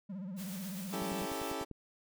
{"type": "tone with vibrato", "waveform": "triangle", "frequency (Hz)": 189.3, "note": "F#3", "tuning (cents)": 40, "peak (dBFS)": -37, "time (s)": [0.09, 1.26], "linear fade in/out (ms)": 10, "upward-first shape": "sine", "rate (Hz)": 16, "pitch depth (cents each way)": 140}
{"type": "noise with tremolo", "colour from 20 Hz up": "white", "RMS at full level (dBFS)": -47, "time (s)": [0.36, 1.56], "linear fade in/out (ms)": 50, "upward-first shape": "sine", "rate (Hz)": 7.4, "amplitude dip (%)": 25}
{"type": "chord", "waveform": "20% pulse", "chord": "A dominant seventh", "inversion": "first", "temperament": "equal", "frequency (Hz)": [277.2, 329.6, 392, 440], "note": ["C#4", "E4", "G4", "A4"], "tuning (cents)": [0, 0, 0, 0], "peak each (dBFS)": [-37, -38, -38, -37], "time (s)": [0.92, 1.65], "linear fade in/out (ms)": 20}
{"type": "click train", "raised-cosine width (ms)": 3, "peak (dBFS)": -32, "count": 8, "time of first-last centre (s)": [1.02, 1.713], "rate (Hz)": 10.1}
{"effects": []}